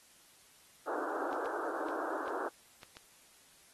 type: band-pass noise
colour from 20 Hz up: pink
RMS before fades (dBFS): -38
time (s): 0.87-2.49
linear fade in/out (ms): 10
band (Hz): 290 to 1600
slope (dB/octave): 96
type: clicks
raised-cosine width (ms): 0.2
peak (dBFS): -31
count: 6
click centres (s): 1.329 / 1.458 / 1.886 / 2.28 / 2.832 / 2.969
effects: white hiss -62 dBFS RMS until 3.73 s + AAC 32 kbps